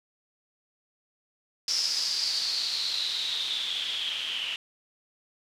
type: noise with low-pass filter sweep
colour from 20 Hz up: blue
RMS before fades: -30 dBFS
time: 1.68-4.56 s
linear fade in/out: 2 ms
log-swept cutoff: 5300 to 2900 Hz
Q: 9
effects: none